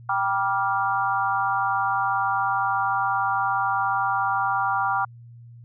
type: chord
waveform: sine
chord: G dominant seventh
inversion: none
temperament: equal with one note detuned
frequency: 784 / 966.9 / 1174.7 / 1396.9 Hz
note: G5 / B5 / D6 / F6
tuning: 0 / -37 / 0 / 0 cents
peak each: -25 / -27 / -26 / -27 dBFS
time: 0.09-5.05 s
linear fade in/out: 5 ms
effects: added 118 Hz sine -42 dBFS peak until 5.64 s